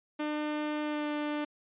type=tone with pitch glide; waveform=sawtooth; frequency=300.8 to 297.2 Hz; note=D4 to D4; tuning=+42 to +21 cents; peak=-27 dBFS; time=0.19-1.45 s; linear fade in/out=10 ms; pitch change=-21 cents; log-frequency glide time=0.8-1.1 s; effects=resampled to 8000 Hz